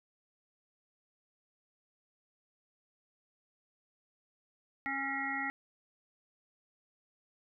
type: harmonic tone with a mistuned harmonic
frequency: 273.8 Hz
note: C#4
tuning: 21 cents flat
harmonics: 1 / 3 / 5 / 7 / 8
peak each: -42 / -40 / -42 / -36 / -41 dBFS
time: 4.86-5.5 s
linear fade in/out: 0 ms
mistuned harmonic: 8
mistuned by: -34 cents
effects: none